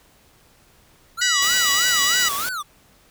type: tone with vibrato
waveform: square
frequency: 1300 Hz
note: E6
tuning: 24 cents flat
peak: -26 dBFS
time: 1.17-2.63 s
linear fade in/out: 20 ms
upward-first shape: sine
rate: 3.2 Hz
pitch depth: 270 cents each way
type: harmonic tone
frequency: 976 Hz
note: B5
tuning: 21 cents flat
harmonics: 2 / 3 / 4 / 5 / 6 / 7 / 8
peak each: -22 / -24 / -25 / -26 / -27 / -27 / -28 dBFS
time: 1.21-2.29 s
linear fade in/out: 10 ms
type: noise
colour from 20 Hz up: white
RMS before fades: -28 dBFS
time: 1.42-2.49 s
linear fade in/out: 2 ms
effects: pink hiss -55 dBFS RMS until 3.1 s